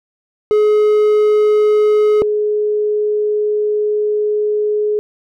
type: tone pair in turn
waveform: triangle / sine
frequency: 423.1 / 421.1 Hz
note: G#4 / G#4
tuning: +32 / +24 cents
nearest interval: unison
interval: 8 cents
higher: first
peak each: -7 / -13 dBFS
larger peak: first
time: 0.51-2.22 / 2.22-4.99 s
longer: second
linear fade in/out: 0 ms
effects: none